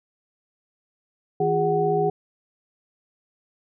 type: tone cluster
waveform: sine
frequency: 160.9 / 354.3 / 410 / 743 Hz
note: E3 / F4 / G#4 / F#5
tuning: -42 / +25 / -22 / +7 cents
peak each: -27 / -30 / -21 / -24 dBFS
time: 1.4-2.1 s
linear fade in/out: 5 ms
effects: none